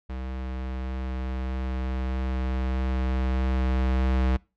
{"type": "tone with level ramp", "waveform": "square", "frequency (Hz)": 64.4, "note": "C2", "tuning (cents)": -27, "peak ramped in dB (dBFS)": [-32, -21], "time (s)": [0.09, 4.37], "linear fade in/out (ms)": 10, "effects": ["noise-tail reverb RT60 0.3 s tail -24 dB re dry", "low-pass 3000 Hz 12 dB/octave"]}